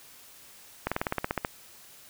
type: slowing click train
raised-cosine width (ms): 0.5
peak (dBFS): -12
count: 11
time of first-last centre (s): 0.87-1.449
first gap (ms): 46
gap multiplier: 1.05
effects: white hiss -52 dBFS RMS until 2.09 s